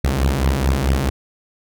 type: beating tone pair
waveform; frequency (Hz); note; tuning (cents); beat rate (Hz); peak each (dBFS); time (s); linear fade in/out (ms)
sawtooth; 65.41 / 70.01; C2 / C#2; 0 / +18; 4.6; -14 / -15; 0.04-1.1; 5
effects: none